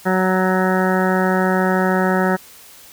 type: harmonic tone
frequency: 186.3 Hz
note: F#3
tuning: 12 cents sharp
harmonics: 1 / 2 / 3 / 4 / 5 / 7 / 8 / 9 / 10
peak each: -18 / -21 / -23 / -24 / -25 / -26 / -27 / -28 / -28 dBFS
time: 0.05-2.37 s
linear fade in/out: 20 ms
effects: white hiss -43 dBFS RMS until 2.92 s